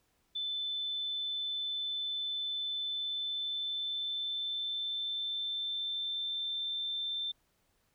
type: tone with pitch glide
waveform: sine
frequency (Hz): 3520 to 3561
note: A7 to A7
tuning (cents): 0 to +20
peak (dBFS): -33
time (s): 0.35-7.32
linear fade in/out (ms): 10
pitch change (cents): +20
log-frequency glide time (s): 2.82-6.59
effects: pink hiss -74 dBFS RMS until 7.94 s